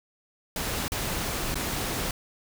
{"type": "noise with dropouts", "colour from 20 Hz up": "pink", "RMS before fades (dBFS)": -30, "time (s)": [0.56, 2.11], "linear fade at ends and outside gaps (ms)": 2, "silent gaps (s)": [[0.881, 0.919], [1.544, 1.555]], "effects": []}